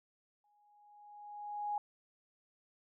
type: tone with exponential growth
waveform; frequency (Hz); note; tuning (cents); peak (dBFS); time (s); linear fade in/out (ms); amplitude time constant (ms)
sine; 829; G#5; -3; -32; 0.44-1.78; 2; 290
effects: none

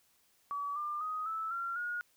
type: tone with pitch steps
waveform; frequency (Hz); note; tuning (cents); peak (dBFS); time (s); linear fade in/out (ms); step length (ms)
sine; 1142 / 1196 / 1252.6 / 1311.8 / 1373.9 / 1438.8; D6 / D6 / D#6 / E6 / F6 / F#6; -49 / +31 / +11 / -9 / -29 / -49; -34; 0.51-2.01; 0; 250
effects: white hiss -70 dBFS RMS until 2.16 s

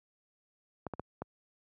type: clicks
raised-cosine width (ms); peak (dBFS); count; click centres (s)
1; -23; 4; 0.867 / 0.937 / 0.996 / 1.22
effects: high-pass 80 Hz 12 dB/octave

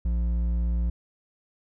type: tone with hard clipping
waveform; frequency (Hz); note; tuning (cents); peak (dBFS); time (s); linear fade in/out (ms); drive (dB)
triangle; 58.27; A#1; 0; -24; 0.05-0.9; 5; 10
effects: none

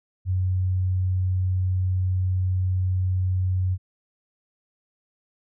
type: tone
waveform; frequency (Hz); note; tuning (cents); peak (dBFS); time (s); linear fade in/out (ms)
sine; 92.5; F#2; 0; -20; 0.25-3.78; 50
effects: none

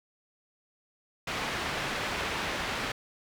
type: low-pass noise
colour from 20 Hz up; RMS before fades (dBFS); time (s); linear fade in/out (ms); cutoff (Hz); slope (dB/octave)
white; -33; 1.27-2.92; 5; 2500; 12
effects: none

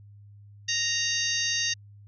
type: harmonic tone with a mistuned harmonic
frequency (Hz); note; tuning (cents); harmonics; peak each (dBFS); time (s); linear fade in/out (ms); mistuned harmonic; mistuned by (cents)
931; A#5; -2; 2 / 3 / 4 / 5 / 6 / 7; -32 / -32 / -32 / -32 / -32 / -32; 0.68-1.74; 10; 7; -66
effects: added 102 Hz sine -47 dBFS peak until 2.07 s

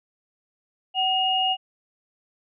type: tone pair together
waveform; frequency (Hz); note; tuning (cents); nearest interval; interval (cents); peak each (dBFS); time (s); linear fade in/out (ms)
sine; 753.7 / 2857; F#5 / F7; +32 / +39; octave + major seventh; 2307; -23 / -22; 0.94-1.57; 50
effects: none

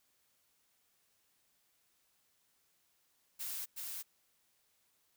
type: noise with echo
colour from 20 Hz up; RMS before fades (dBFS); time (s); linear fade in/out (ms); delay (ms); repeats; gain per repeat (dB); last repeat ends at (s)
blue; -41; 3.39-3.66; 20; 370; 1; -2; 4.03
effects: white hiss -75 dBFS RMS until 5.16 s

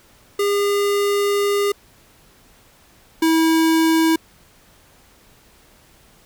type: tone pair in turn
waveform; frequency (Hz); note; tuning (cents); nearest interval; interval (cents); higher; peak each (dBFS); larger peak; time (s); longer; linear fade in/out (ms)
square; 405.3 / 323.8; G#4 / E4; -42 / -31; major third; 389; first; -17 / -14; second; 0.39-1.72 / 3.22-4.16; first; 5
effects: pink hiss -52 dBFS RMS until 6.25 s

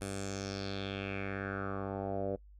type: tone with low-pass filter sweep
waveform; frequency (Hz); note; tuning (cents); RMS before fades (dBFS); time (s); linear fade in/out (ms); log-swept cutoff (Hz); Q
10% pulse; 98; G2; 0; -38; 0.01-2.36; 5; 10000 to 540; 3.9
effects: noise-tail reverb RT60 0.1 s tail -22 dB re dry + added 50 Hz sine -53 dBFS peak until 2.59 s

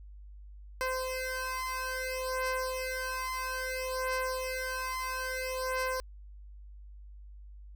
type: beating tone pair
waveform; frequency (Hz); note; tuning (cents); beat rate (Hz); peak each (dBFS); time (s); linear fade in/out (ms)
15% pulse; 516 / 516.6; C5 / C5; -24 / -22; 0.6; -29; 0.81-6; 0
effects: added 50 Hz sine -46 dBFS peak until 7.75 s

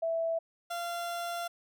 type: tone pair in turn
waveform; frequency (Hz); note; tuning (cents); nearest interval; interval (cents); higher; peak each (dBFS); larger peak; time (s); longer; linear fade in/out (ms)
sine / 30% pulse; 659.3 / 689.6; E5 / F5; 0 / -22; minor second; 78; second; -28 / -31; first; 0.02-0.39 / 0.7-1.48; second; 10
effects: none

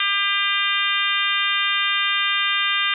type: harmonic tone with a mistuned harmonic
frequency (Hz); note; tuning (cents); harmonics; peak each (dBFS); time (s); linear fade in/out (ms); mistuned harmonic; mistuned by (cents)
400; G4; +35; 3 / 4 / 5 / 6 / 7 / 8 / 9; -26 / -26 / -26 / -26 / -26 / -26 / -26; 0-2.94; 2; 8; -26
effects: none

